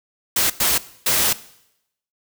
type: noise bursts at uneven times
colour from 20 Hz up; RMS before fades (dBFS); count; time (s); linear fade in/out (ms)
white; -18; 3; 0.36-0.5 / 0.6-0.78 / 1.06-1.33; 5
effects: noise-tail reverb RT60 0.8 s tail -18 dB re dry